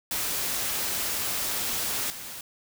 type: noise with level steps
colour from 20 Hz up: white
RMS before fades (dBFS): -29 / -39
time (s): 0.11-2.41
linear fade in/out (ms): 2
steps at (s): 2.1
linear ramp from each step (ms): 2
effects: none